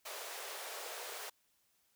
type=high-pass noise; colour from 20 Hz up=pink; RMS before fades=-45 dBFS; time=0.05-1.3 s; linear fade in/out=10 ms; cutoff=420 Hz; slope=48 dB/octave; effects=white hiss -75 dBFS RMS until 1.95 s